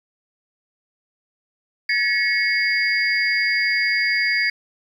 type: tone cluster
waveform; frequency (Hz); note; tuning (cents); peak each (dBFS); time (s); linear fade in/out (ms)
sine; 1707 / 1911 / 2200 / 4789; G#6 / A#6 / C#7 / D8; +47 / +43 / -14 / +33; -25 / -23 / -20 / -26; 1.89-4.5; 5
effects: 8-bit